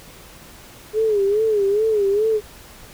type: tone with vibrato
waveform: sine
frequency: 417.9 Hz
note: G#4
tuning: 11 cents sharp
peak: -15 dBFS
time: 0.93-2.41 s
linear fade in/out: 50 ms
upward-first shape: sine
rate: 2.4 Hz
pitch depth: 110 cents each way
effects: pink hiss -43 dBFS RMS until 2.93 s